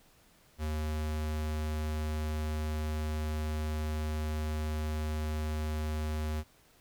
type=tone; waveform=square; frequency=77 Hz; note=D#2; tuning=17 cents flat; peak=-32 dBFS; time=0.58-6.44 s; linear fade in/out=50 ms; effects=pink hiss -63 dBFS RMS until 6.8 s